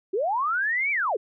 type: linear two-way sweep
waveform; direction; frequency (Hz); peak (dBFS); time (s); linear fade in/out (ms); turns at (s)
sine; up then down; 348.7 to 2349 to 348.7; -22; 0.13-1.17; 10; 0.91
effects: none

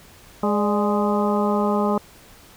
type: harmonic tone with a mistuned harmonic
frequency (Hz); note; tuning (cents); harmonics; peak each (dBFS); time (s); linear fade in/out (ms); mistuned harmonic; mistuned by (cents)
207.7; G#3; 0; 1 / 2 / 3 / 4 / 5 / 6; -21 / -24 / -26 / -27 / -28 / -29; 0.43-1.98; 2; 3; -68
effects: pink hiss -48 dBFS RMS until 2.56 s

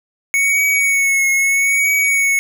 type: tone with vibrato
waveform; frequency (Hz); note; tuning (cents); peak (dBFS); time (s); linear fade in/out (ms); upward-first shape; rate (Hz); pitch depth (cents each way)
square; 2217; C#7; 0; -13; 0.34-2.39; 0; triangle; 0.78; 41
effects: none

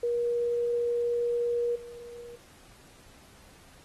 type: tone with level steps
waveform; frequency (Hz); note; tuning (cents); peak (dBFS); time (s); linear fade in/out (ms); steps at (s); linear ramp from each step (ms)
sine; 476.6; A#4; +38; -25 / -41; 0.03-2.36; 5; 1.75; 10
effects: pink hiss -56 dBFS RMS until 3.84 s + AAC 32 kbps

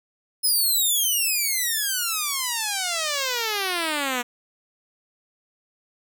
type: exponential sweep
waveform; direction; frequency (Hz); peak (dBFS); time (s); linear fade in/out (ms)
5% pulse; down; 5190 to 238.6; -12; 0.43-4.23; 20
effects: none

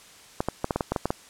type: clicks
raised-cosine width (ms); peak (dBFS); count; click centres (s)
1; -10; 10; 0.405 / 0.486 / 0.644 / 0.708 / 0.76 / 0.808 / 0.92 / 0.962 / 1.056 / 1.105
effects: white hiss -50 dBFS RMS until 1.29 s + low-pass 9000 Hz 12 dB/octave

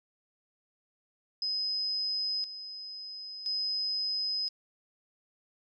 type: tone with tremolo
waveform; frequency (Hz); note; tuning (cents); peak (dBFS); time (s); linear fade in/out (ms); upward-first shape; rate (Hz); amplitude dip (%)
sine; 5050; D#8; +25; -29; 1.42-4.49; 2; square; 0.49; 70
effects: none

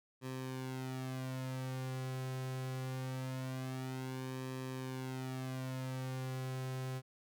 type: tone with flanger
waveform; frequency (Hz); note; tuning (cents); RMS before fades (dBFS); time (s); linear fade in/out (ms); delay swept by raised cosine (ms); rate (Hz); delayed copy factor
sawtooth; 130; C3; -11; -41; 0.21-7.02; 50; 1.4 to 3.4; 0.23; -0.7
effects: none

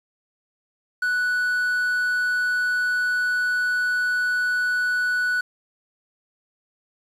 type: tone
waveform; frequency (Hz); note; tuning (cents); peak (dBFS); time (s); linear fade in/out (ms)
triangle; 1480; F#6; 0; -18; 1.02-5.41; 5
effects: resampled to 32000 Hz + 8-bit

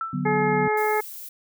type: tone with exponential decay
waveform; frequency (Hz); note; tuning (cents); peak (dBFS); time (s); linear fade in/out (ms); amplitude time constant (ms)
sine; 1329; E6; +14; -23; 0.01-0.37; 1; 78
type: chord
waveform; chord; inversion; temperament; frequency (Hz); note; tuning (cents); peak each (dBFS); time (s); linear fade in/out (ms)
sine; B minor; first; equal; 146.83 / 185 / 246.9; D3 / F#3 / B3; 0 / 0 / 0; -28; 0.13-0.68; 5
type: harmonic tone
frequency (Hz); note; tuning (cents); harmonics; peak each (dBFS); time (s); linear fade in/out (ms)
426.5; G#4; +46; 1 / 2 / 3 / 4 / 5; -23 / -24 / -31 / -32 / -29; 0.25-1.01; 10
type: noise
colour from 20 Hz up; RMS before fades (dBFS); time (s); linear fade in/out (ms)
violet; -38; 0.77-1.29; 5
effects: none

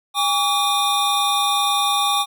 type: tone cluster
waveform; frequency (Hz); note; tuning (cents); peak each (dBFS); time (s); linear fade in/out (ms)
square; 812 / 1142 / 3660; G#5 / D6 / A#7; -39 / -49 / -32; -22; 0.14-2.26; 50
effects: none

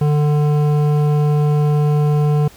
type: tone with hard clipping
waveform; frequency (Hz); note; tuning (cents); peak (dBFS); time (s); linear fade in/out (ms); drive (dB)
sine; 148.5; D3; +20; -14; 0.01-2.48; 5; 12
effects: pink hiss -44 dBFS RMS until 2.56 s

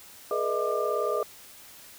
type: tone cluster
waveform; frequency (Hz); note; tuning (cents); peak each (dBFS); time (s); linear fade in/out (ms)
sine; 421.8 / 482.2 / 608 / 646 / 1194; G#4 / B4 / D#5 / E5 / D6; +27 / -41 / -40 / -35 / +28; -30 / -31 / -31 / -34 / -31; 0.31-1.23; 2
effects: white hiss -49 dBFS RMS until 1.98 s

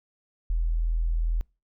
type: tone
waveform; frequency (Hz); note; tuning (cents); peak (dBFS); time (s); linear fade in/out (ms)
sine; 41.14; E1; -3; -22; 0.5-1.41; 0
effects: noise-tail reverb RT60 0.3 s tail -26 dB re dry

